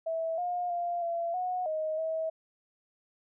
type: tone with pitch steps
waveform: sine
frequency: 653 / 712 / 696 / 679 / 730 / 626 / 643 Hz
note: E5 / F5 / F5 / F5 / F#5 / D#5 / E5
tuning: -17 / +33 / -6 / -49 / -24 / +10 / -43 cents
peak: -29 dBFS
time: 0.06-2.3 s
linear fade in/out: 10 ms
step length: 320 ms
effects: none